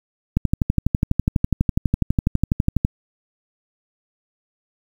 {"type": "click train", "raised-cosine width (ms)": 5, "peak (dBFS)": -4, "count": 31, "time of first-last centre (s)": [0.37, 2.849], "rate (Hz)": 12.1, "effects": ["7-bit"]}